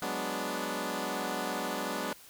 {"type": "chord", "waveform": "10% pulse", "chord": "G# half-diminished seventh", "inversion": "third", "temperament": "equal", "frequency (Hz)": [185, 207.7, 246.9, 293.7], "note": ["F#3", "G#3", "B3", "D4"], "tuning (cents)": [0, 0, 0, 0], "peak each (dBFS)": [-31, -30, -29, -29], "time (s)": [0.02, 2.13], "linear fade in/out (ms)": 2, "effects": ["white hiss -54 dBFS RMS until 2.29 s"]}